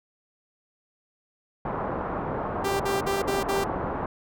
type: low-pass noise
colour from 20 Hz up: white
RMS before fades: -30 dBFS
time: 1.65-4.06 s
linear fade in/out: 2 ms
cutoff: 1100 Hz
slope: 24 dB/octave
type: tone bursts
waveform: sawtooth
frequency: 393.9 Hz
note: G4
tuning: 8 cents sharp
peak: -21 dBFS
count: 5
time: 2.64-3.644 s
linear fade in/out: 10 ms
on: 160 ms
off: 51 ms
effects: none